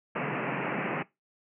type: band-pass noise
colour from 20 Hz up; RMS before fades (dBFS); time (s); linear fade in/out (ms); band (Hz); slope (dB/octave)
pink; -32; 0.15-1.03; 10; 130 to 2700; 96
effects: noise-tail reverb RT60 0.2 s tail -20 dB re dry